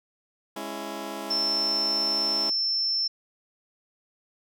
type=chord; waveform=15% pulse; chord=C# minor; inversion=second; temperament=just; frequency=207.9 / 277.2 / 332.6 Hz; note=G#3 / C#4 / E4; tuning=+2 / 0 / +16 cents; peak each=-32 / -32 / -30 dBFS; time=0.56-2.5 s; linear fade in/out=5 ms
type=tone; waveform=sine; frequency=5350 Hz; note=E8; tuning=25 cents sharp; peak=-23 dBFS; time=1.3-3.08 s; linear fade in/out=10 ms
effects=none